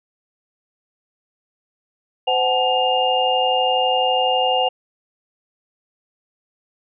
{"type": "tone cluster", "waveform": "sine", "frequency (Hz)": [513, 745, 857, 2818], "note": ["C5", "F#5", "A5", "F7"], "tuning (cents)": [-34, 12, -46, 15], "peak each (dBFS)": [-21, -19, -25, -21], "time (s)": [2.27, 4.69], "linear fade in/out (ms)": 10, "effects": []}